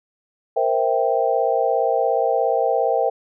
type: chord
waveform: sine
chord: C dominant seventh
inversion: third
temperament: equal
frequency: 466.2 / 523.3 / 659.3 / 784 Hz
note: Bb4 / C5 / E5 / G5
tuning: 0 / 0 / 0 / 0 cents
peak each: -22 dBFS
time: 0.56-3.1 s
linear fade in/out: 10 ms
effects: none